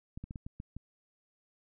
clicks, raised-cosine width 5 ms, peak -29 dBFS, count 7, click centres 0.175 / 0.24 / 0.309 / 0.358 / 0.465 / 0.601 / 0.766 s, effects none

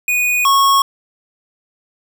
square tone pair in turn, 2475 / 1099.5 Hz, D#7 / C#6, -10 / -14 cents, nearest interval octave + major second, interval 1404 cents, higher first, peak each -14 / -10 dBFS, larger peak second, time 0.08-0.45 / 0.45-0.82 s, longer neither, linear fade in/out 2 ms, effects none

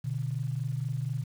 sine tone pair together, 123.47 / 147.64 Hz, B2 / D3, 0 / +9 cents, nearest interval minor third, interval 309 cents, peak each -31 / -33 dBFS, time 0.04-1.24 s, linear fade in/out 10 ms, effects 9-bit

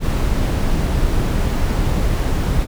brown noise, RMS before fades -17 dBFS, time 0-2.67 s, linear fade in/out 50 ms, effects none

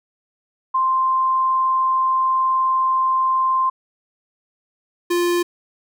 sine / square tone pair in turn, 1046.5 / 349.2 Hz, C6 / F4, 0 / 0 cents, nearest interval octave + perfect fifth, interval 1900 cents, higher first, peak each -15 / -17 dBFS, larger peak first, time 0.74-3.7 / 5.1-5.43 s, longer first, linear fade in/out 10 ms, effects none

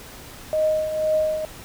sine tone with tremolo, 622.3 Hz, D#5, in tune, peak -16 dBFS, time 0.53-1.45 s, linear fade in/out 0 ms, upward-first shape triangle, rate 2 Hz, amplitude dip 65%, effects pink hiss -41 dBFS RMS until 1.64 s

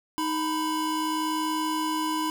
square tone pair together, 312.1 / 996.9 Hz, D#4 / B5, +5 / +16 cents, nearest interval octave + minor sixth, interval 2011 cents, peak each -29 / -29 dBFS, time 0.18-2.3 s, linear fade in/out 0 ms, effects none

